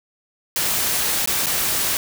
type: noise with dropouts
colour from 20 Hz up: white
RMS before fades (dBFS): -21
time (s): 0.56-1.97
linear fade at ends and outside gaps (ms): 1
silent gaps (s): 1.259-1.274 / 1.46-1.467
effects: none